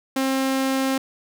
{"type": "tone", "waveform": "sawtooth", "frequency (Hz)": 266.4, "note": "C4", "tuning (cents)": 31, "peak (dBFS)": -16, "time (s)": [0.16, 0.98], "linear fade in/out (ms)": 5, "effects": []}